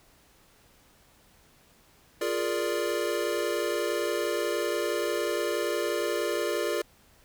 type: chord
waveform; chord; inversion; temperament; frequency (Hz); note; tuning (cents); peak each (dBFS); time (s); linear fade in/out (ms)
square; Bb dominant seventh; second; equal; 349.2 / 415.3 / 466.2 / 587.3; F4 / Ab4 / Bb4 / D5; 0 / 0 / 0 / 0; -33; 2.21-6.82; 5
effects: pink hiss -60 dBFS RMS until 7.24 s